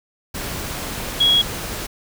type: tone in noise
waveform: sine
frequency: 3322 Hz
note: G#7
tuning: in tune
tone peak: -12 dBFS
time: 1.2-1.42 s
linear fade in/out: 10 ms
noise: pink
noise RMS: -28 dBFS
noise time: 0.34-1.87 s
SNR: +13 dB
effects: none